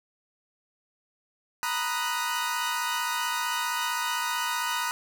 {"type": "chord", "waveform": "sawtooth", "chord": "B major seventh", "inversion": "third", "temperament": "equal", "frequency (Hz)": [932.3, 987.8, 1244.5, 1480], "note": ["A#5", "B5", "D#6", "F#6"], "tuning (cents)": [0, 0, 0, 0], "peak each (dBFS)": -29, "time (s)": [1.63, 4.91], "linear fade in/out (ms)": 0, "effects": []}